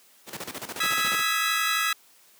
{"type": "noise with tremolo", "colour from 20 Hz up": "pink", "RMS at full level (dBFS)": -33, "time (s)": [0.26, 1.23], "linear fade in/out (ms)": 50, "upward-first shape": "square", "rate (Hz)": 14, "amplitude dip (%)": 75}
{"type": "chord", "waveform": "25% pulse", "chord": "E major seventh", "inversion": "third", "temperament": "equal with one note detuned", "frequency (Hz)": [1267, 1318.5, 1661.2, 1975.5], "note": ["D#6", "E6", "G#6", "B6"], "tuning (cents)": [31, 0, 0, 0], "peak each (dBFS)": -25, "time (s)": [0.8, 1.93], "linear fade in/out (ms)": 5}
{"effects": ["white hiss -57 dBFS RMS until 2.39 s", "high-pass 200 Hz 12 dB/octave"]}